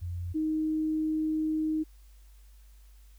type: tone pair in turn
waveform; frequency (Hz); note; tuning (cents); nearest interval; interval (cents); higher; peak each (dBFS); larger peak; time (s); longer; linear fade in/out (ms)
sine; 87.6 / 312.2; F2 / D#4; +6 / +6; octave + minor seventh; 2200; second; -32 / -26; second; 0.01-0.34 / 0.34-1.84; second; 20
effects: added 50 Hz sine -51 dBFS peak until 3.18 s + white hiss -66 dBFS RMS until 3.18 s